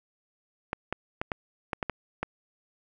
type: clicks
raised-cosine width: 0.5 ms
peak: -14 dBFS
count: 8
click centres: 0.731 / 0.926 / 1.215 / 1.318 / 1.732 / 1.828 / 1.897 / 2.23 s
effects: none